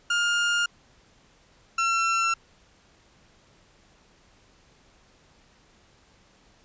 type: tone pair in turn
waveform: 30% pulse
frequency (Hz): 1412 / 1350.7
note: F6 / E6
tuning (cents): +19 / +42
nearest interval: minor second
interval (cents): 77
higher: first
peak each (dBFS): -19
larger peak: neither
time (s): 0.1-0.66 / 1.78-2.34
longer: neither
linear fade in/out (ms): 5
effects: pink hiss -59 dBFS RMS until 6.64 s + resampled to 16000 Hz